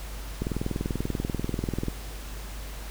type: click train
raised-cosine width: 3 ms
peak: -15 dBFS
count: 31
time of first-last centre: 0.42-1.883 s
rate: 20.5 Hz
effects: added 50 Hz sine -36 dBFS peak until 2.9 s + pink hiss -43 dBFS RMS until 2.9 s